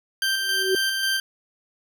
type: tone with tremolo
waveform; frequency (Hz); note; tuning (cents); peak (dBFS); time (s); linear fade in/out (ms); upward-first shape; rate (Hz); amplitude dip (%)
20% pulse; 1569; G6; +1; -16; 0.22-1.2; 2; square; 3.7; 30
type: tone with exponential growth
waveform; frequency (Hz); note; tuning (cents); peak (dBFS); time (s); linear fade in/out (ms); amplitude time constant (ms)
sine; 379; F#4; +42; -16; 0.38-0.75; 2; 79
effects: none